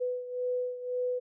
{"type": "beating tone pair", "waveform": "sine", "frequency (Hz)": [497.2, 499.1], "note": ["B4", "B4"], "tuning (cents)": [12, 18], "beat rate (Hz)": 1.9, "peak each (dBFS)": [-31, -36], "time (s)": [0, 1.2], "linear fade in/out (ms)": 20, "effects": []}